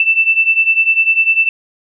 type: beating tone pair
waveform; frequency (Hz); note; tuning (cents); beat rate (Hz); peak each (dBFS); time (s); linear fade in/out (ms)
sine; 2653 / 2663; E7 / E7; +10 / +17; 10; -14 / -11; 0-1.49; 2
effects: none